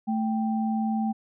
sine tone pair together, 220 / 784 Hz, A3 / G5, 0 / 0 cents, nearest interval octave + minor seventh, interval 2200 cents, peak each -24 / -31 dBFS, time 0.07-1.13 s, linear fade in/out 20 ms, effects none

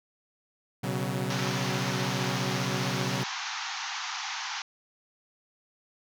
sawtooth chord, B suspended second, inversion none, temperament equal with one note detuned, 123.47 / 138.59 / 187.15 Hz, B2 / C#3 / F#3, 0 / 0 / +20 cents, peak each -29 dBFS, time 0.83-3.24 s, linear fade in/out 10 ms
pink band-pass noise, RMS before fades -35 dBFS, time 1.3-4.62 s, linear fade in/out 2 ms, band 770 to 6600 Hz, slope 96 dB/octave
effects none

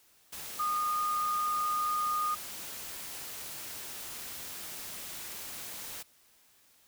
sine tone in noise, 1226 Hz, D#6, 26 cents flat, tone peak -28 dBFS, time 0.59-2.35 s, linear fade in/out 10 ms, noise white, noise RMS -42 dBFS, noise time 0.32-6.03 s, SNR +11 dB, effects white hiss -64 dBFS RMS until 6.87 s

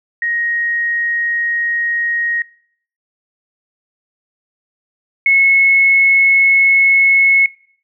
sine tone pair in turn, 1877 / 2188 Hz, A#6 / C#7, +11 / -23 cents, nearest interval minor third, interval 266 cents, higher second, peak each -15 / -8 dBFS, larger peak second, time 0.22-2.42 / 5.26-7.46 s, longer neither, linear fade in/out 2 ms, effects noise-tail reverb RT60 0.6 s tail -22 dB re dry

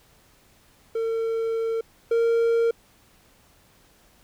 triangle tone pair in turn, 453.2 / 462.2 Hz, A#4 / A#4, -49 / -15 cents, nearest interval unison, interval 34 cents, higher second, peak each -21 / -16 dBFS, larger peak second, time 0.95-1.81 / 2.11-2.71 s, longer first, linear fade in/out 5 ms, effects pink hiss -58 dBFS RMS until 4.23 s

